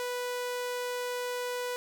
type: tone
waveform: sawtooth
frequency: 493 Hz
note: B4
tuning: 3 cents flat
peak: -28 dBFS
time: 0-1.76 s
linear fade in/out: 0 ms
effects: none